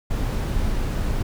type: noise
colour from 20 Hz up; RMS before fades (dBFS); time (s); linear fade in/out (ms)
brown; -23; 0.1-1.23; 10
effects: none